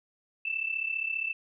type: tone pair together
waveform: sine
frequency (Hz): 2638 / 2673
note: E7 / E7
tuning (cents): +1 / +23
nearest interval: unison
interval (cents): 22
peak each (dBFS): -31 / -33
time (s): 0.45-1.33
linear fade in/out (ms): 5
effects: none